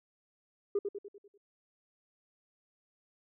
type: tone with echo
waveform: sine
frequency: 404.4 Hz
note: G#4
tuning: 46 cents flat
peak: -25 dBFS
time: 0.75-0.79 s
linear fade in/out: 5 ms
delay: 98 ms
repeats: 6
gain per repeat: -6 dB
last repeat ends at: 1.378 s
effects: tanh soft clip ceiling -24 dBFS